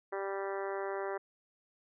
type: harmonic tone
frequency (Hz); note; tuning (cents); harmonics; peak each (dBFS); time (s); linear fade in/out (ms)
196; G3; 0; 2 / 3 / 4 / 5 / 6 / 7 / 8 / 9 / 10; -37 / -41 / -43 / -45 / -47 / -48 / -49 / -50 / -51; 0.12-1.18; 10
effects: none